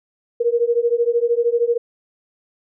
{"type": "beating tone pair", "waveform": "sine", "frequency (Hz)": [466.2, 479.2], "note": ["A#4", "A#4"], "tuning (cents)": [0, 48], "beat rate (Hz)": 13, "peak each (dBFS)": -18, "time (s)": [0.4, 1.78], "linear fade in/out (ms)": 10, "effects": []}